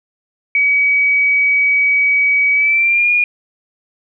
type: tone with pitch glide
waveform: sine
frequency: 2270 to 2433 Hz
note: C#7 to D#7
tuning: +41 to -39 cents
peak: -10 dBFS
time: 0.55-3.24 s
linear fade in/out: 2 ms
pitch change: +120 cents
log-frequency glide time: 2.53-3.11 s
effects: none